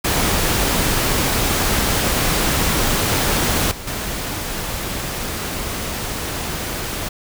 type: noise with level steps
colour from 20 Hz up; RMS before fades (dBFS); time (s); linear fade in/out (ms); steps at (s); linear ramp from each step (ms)
pink; -18 / -32 / -25; 0.04-7.09; 10; 3.71 / 3.87; 5
effects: none